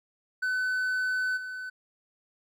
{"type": "tone with level steps", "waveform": "triangle", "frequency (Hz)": 1509, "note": "F#6", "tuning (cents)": 34, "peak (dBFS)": [-24, -33], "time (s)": [0.42, 1.7], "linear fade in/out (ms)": 10, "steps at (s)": 1.36, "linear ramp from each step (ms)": 20, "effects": []}